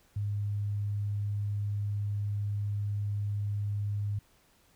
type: tone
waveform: sine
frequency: 102.6 Hz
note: G#2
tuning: 21 cents flat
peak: -29 dBFS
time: 0.16-4.19 s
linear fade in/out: 5 ms
effects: pink hiss -65 dBFS RMS until 4.75 s